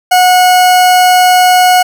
40% pulse tone, 730 Hz, F#5, 24 cents flat, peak -3 dBFS, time 0.11-1.83 s, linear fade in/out 10 ms, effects none

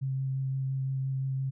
sine tone with vibrato, 133.6 Hz, C3, 36 cents sharp, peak -28 dBFS, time 0.01-1.51 s, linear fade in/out 20 ms, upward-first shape sine, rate 5.8 Hz, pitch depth 11 cents each way, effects none

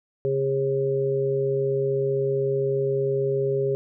sine tone cluster, 136.9 / 406.6 / 542 Hz, C#3 / G#4 / C#5, -21 / -37 / -39 cents, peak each -28 / -22 / -30 dBFS, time 0.25-3.75 s, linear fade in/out 0 ms, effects none

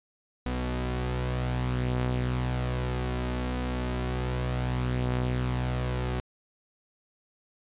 sawtooth tone pair together, 62.1 / 124.52 Hz, B1 / B2, +10 / +15 cents, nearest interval octave, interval 1205 cents, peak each -26 dBFS, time 0.46-6.2 s, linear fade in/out 0 ms, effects resampled to 8000 Hz

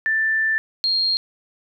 sine tone pair in turn, 1770 / 4229 Hz, A6 / C8, +10 / +18 cents, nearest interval octave + minor third, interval 1508 cents, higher second, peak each -17 dBFS, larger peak neither, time 0.06-0.58 / 0.84-1.17 s, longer first, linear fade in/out 0 ms, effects none

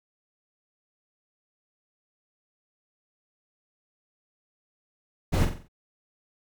brown noise with echo, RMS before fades -22 dBFS, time 5.32-5.46 s, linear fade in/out 20 ms, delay 45 ms, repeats 5, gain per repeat -7 dB, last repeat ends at 5.685 s, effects none

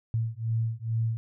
sine beating tone pair, 112.3 / 114.6 Hz, A2 / A#2, +36 / -29 cents, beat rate 2.3 Hz, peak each -29 dBFS, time 0.14-1.17 s, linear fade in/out 0 ms, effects none

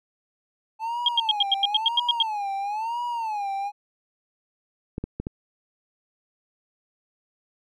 triangle tone with vibrato, 870 Hz, A5, 20 cents flat, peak -24 dBFS, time 0.79-3.72 s, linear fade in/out 50 ms, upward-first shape sine, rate 1 Hz, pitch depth 180 cents each way
sine tone bursts, 3240 Hz, G#7, 43 cents flat, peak -16 dBFS, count 11, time 1.06-2.225 s, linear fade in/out 2 ms, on 25 ms, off 89 ms
clicks, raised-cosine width 3 ms, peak -16 dBFS, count 4, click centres 4.981 / 5.04 / 5.2 / 5.269 s
effects none

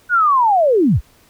sine linear sweep, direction down, 1487 to 34.65 Hz, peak -10 dBFS, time 0.09-1.01 s, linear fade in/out 50 ms, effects pink hiss -52 dBFS RMS until 1.29 s

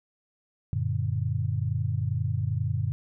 sine chord, Gb augmented, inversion none, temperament equal with one note detuned, 94.28 / 116.54 / 146.83 Hz, Gb2 / Bb2 / D3, +33 / 0 / 0 cents, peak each -29 / -28 / -31 dBFS, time 0.73-2.92 s, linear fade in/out 0 ms, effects none

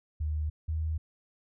sine tone pair in turn, 76.5 / 79.06 Hz, D#2 / D#2, -29 / +28 cents, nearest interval minor second, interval 57 cents, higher second, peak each -28 dBFS, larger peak neither, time 0.2-0.5 / 0.68-0.98 s, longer neither, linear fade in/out 10 ms, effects none

